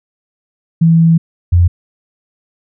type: tone pair in turn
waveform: sine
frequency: 164.81 / 87.31 Hz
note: E3 / F2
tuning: 0 / 0 cents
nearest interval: major seventh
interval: 1100 cents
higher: first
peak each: -5 dBFS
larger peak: neither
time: 0.81-1.18 / 1.52-1.68 s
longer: first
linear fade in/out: 10 ms
effects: none